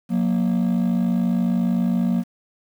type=tone pair together; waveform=triangle; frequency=181.81 / 234.6 Hz; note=F#3 / A#3; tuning=-30 / +11 cents; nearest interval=major third; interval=441 cents; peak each=-17 dBFS; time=0.09-2.24 s; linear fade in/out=50 ms; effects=tanh soft clip ceiling -13 dBFS + 8-bit